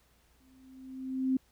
sine tone with exponential growth, 261.6 Hz, C4, in tune, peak -23 dBFS, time 0.4-1.37 s, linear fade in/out 5 ms, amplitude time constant 210 ms, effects added 60 Hz sine -68 dBFS peak until 1.51 s + pink hiss -68 dBFS RMS until 1.51 s

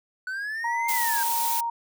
triangle linear two-way sweep, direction up then down, 1486 to 2119 to 1564 Hz, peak -27 dBFS, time 0.27-1.23 s, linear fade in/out 2 ms, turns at 0.89 s
sine tone, 932.3 Hz, A#5, in tune, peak -25 dBFS, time 0.64-1.7 s, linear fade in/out 5 ms
blue noise, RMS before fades -28 dBFS, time 0.88-1.61 s, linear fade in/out 10 ms
effects none

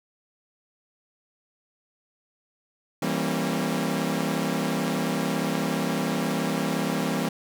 sawtooth chord, E diminished seventh, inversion none, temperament equal with one note detuned, 164.81 / 196 / 233.1 / 271 Hz, E3 / G3 / Bb3 / Db4, 0 / 0 / 0 / -39 cents, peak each -26 dBFS, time 3.02-7.29 s, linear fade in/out 5 ms, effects none

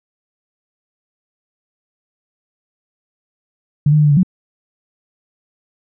sine tone with pitch steps, 146.3 / 152 / 150.4 / 147.7 / 142.9 / 183.3 Hz, D3 / D#3 / D3 / D3 / D3 / F#3, -6 / -40 / +42 / +10 / -47 / -16 cents, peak -8 dBFS, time 3.86-4.232 s, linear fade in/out 5 ms, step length 62 ms, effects none

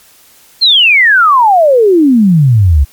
sine exponential sweep, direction down, 4299 to 65.41 Hz, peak -3 dBFS, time 0.61-2.85 s, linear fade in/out 20 ms, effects white hiss -43 dBFS RMS until 2.92 s + MP3 96 kbps

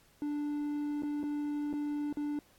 triangle tone with dropouts, 293.7 Hz, D4, in tune, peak -30 dBFS, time 0.22-2.39 s, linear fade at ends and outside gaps 1 ms, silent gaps 1.023-1.033 / 1.231-1.237 / 1.729-1.736 / 2.127-2.171 s, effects pink hiss -65 dBFS RMS until 2.58 s + AAC 64 kbps

